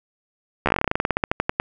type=slowing click train; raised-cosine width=0.5 ms; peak=-4 dBFS; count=22; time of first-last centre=0.66-1.599 s; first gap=13 ms; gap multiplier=1.11; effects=none